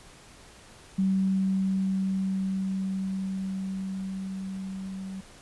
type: tone with level ramp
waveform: sine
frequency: 191.2 Hz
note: G3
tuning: 43 cents flat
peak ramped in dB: -21 to -34 dBFS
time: 0.98-5.21 s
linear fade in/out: 10 ms
effects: pink hiss -51 dBFS RMS until 5.41 s + resampled to 24000 Hz